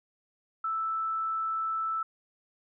sine tone, 1318.5 Hz, E6, in tune, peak -28 dBFS, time 0.64-2.03 s, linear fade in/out 5 ms, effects none

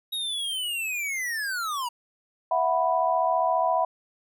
square linear sweep, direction down, 3800 to 932.3 Hz, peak -28 dBFS, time 0.12-1.89 s, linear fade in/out 10 ms
sine chord, E suspended second, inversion none, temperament equal with one note detuned, 659.3 / 734 / 987.8 Hz, E5 / F#5 / B5, 0 / -14 / 0 cents, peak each -25 dBFS, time 2.51-3.85 s, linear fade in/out 5 ms
effects none

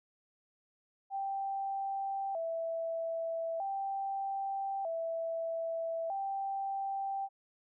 sine tone with vibrato, 719 Hz, F#5, 50 cents flat, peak -33 dBFS, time 1.1-7.29 s, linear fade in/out 50 ms, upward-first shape square, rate 0.4 Hz, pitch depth 150 cents each way, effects none

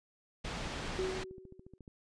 pink low-pass noise, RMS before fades -40 dBFS, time 0.44-1.24 s, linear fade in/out 10 ms, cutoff 5000 Hz, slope 12 dB/octave
sine tone with exponential decay, 375 Hz, F#4, 23 cents sharp, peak -30 dBFS, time 0.99-1.78 s, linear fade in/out 0 ms, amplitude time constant 170 ms
click train, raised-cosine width 3 ms, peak -38 dBFS, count 10, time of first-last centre 1.24-1.878 s, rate 14.1 Hz
effects resampled to 22050 Hz

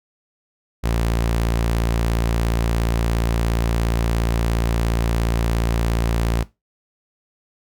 sawtooth tone, 57.1 Hz, A#1, 35 cents flat, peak -14 dBFS, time 0.83-6.44 s, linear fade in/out 20 ms, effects noise-tail reverb RT60 0.2 s tail -17 dB re dry

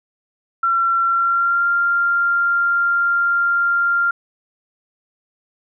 sine tone with pitch glide, 1360 to 1391.8 Hz, F6 to F6, -46 to -6 cents, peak -14 dBFS, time 0.63-4.11 s, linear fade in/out 5 ms, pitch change +40 cents, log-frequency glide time 1.04-1.68 s, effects none

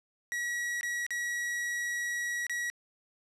45% pulse tone with dropouts, 1919 Hz, A#6, 50 cents sharp, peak -31 dBFS, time 0.32-2.7 s, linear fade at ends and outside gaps 0 ms, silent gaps 0.81-0.831 / 1.065-1.106 / 2.467-2.496 s, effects low-pass 10000 Hz 12 dB/octave

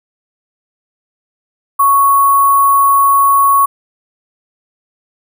sine tone with sample-and-hold, 1108.7 Hz, C#6, in tune, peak -6 dBFS, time 1.79-3.66 s, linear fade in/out 10 ms, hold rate 11025 Hz, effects none

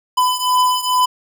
square beating tone pair, 1003 / 1005.3 Hz, B5 / B5, +26 / +30 cents, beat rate 2.3 Hz, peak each -16 / -19 dBFS, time 0.17-1.06 s, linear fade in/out 10 ms, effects none

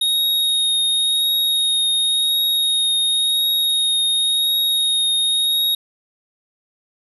square tone with vibrato, 3738 Hz, A#7, 4 cents sharp, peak -16 dBFS, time 0.01-5.75 s, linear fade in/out 5 ms, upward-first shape triangle, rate 0.93 Hz, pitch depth 15 cents each way, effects none

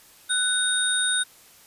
sine tone cluster, 1490 / 3711 / 9040 Hz, F#6 / A#7 / C#9, +12 / -9 / +33 cents, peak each -25 dBFS, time 0.29-1.24 s, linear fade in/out 20 ms, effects white hiss -52 dBFS RMS until 1.66 s + resampled to 32000 Hz

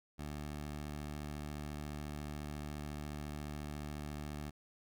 15% pulse tone, 74.2 Hz, D2, 18 cents sharp, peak -35 dBFS, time 0.18-4.51 s, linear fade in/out 20 ms, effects none

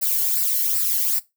violet noise with flanger, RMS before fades -21 dBFS, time 0.01-1.2 s, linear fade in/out 20 ms, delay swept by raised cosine 0.3 to 0.84 ms, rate 2.6 Hz, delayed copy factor -0.6, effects noise-tail reverb RT60 0.2 s tail -19 dB re dry

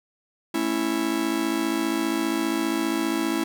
45% pulse chord, A major, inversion none, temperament just, 220 / 275 / 330 Hz, A3 / C#4 / E4, 0 / -14 / +2 cents, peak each -31 / -28 / -25 dBFS, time 0.54-3.44 s, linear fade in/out 5 ms, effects 10-bit

